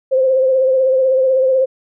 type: tone with vibrato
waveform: sine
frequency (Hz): 523.3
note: C5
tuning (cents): 0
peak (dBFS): -10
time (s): 0.11-1.66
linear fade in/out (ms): 20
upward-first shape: triangle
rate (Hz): 16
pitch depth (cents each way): 45
effects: none